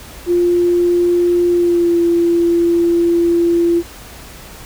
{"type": "tone with pitch glide", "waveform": "sine", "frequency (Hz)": [350, 341.4], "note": ["F4", "F4"], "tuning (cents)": [4, -39], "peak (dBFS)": -10, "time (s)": [0.26, 3.83], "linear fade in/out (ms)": 50, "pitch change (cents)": -43, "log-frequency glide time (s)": [1.52, 1.98], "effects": ["added 60 Hz sine -41 dBFS peak until 4.65 s", "pink hiss -36 dBFS RMS until 4.65 s"]}